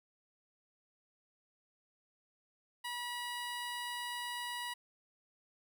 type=tone; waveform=15% pulse; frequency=968 Hz; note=B5; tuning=35 cents flat; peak=-32 dBFS; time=2.84-4.74 s; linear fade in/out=10 ms; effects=none